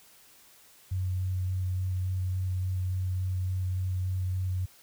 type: tone with vibrato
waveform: sine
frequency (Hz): 92.5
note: F#2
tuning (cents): 0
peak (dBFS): -27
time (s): 0.91-4.66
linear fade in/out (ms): 10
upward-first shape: square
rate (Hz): 3.5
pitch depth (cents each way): 9
effects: white hiss -57 dBFS RMS until 4.82 s